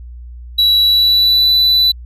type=tone with pitch glide; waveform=triangle; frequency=3918 to 3980 Hz; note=B7 to B7; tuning=-15 to +13 cents; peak=-7 dBFS; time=0.58-1.92 s; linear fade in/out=10 ms; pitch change=+28 cents; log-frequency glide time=0.8-1.52 s; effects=added 60 Hz sine -29 dBFS peak until 2.05 s